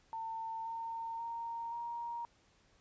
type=tone with pitch steps; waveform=sine; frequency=900 / 913.1 / 926.4 / 939.8 Hz; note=A5 / A#5 / A#5 / A#5; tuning=+39 / -36 / -11 / +14 cents; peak=-38 dBFS; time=0.13-2.25 s; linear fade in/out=0 ms; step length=530 ms; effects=pink hiss -69 dBFS RMS until 2.8 s + resampled to 16000 Hz